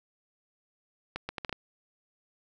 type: accelerating click train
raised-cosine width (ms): 0.3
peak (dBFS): -18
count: 6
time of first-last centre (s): 1.16-1.527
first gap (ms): 130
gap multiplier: 0.71
effects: none